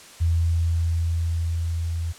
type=tone with level ramp; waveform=sine; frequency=83.5 Hz; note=E2; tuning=23 cents sharp; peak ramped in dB=-17 to -24 dBFS; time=0.2-2.13 s; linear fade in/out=20 ms; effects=white hiss -45 dBFS RMS until 2.18 s + low-pass 9000 Hz 12 dB/octave